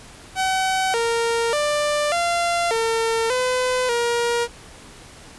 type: tone with pitch steps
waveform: sawtooth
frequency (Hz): 758 / 463.4 / 592 / 689 / 454.1 / 506 / 473.4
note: F#5 / A#4 / D5 / F5 / A#4 / B4 / A#4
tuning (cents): +42 / -10 / +14 / -24 / -45 / +42 / +27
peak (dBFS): -15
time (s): 0.35-4.48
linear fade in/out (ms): 50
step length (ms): 590
effects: pink hiss -43 dBFS RMS until 5.38 s + resampled to 24000 Hz